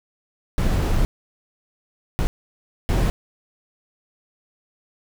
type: noise bursts at uneven times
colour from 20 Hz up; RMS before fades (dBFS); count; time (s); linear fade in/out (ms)
brown; -19; 3; 0.58-1.05 / 2.19-2.27 / 2.89-3.1; 0
effects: none